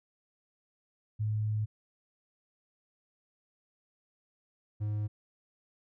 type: tone pair in turn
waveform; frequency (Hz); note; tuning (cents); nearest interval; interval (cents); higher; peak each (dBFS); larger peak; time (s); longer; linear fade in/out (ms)
sine / triangle; 107.2 / 105.3; A2 / G#2; -45 / +24; unison; 31; first; -28; neither; 1.19-1.66 / 4.8-5.08; first; 20
effects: none